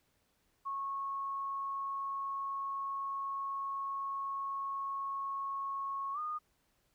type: tone with pitch glide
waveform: sine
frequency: 1098 to 1225.4 Hz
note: C#6 to D#6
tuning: -17 to -27 cents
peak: -35 dBFS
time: 0.65-6.39 s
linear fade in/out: 20 ms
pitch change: +190 cents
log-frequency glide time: 6.13-6.19 s
effects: pink hiss -75 dBFS RMS until 6.94 s